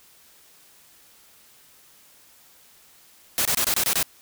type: noise bursts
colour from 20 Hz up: white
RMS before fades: -22 dBFS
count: 7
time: 3.38-4.028 s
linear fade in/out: 0 ms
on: 72 ms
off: 24 ms
effects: white hiss -54 dBFS RMS until 4.21 s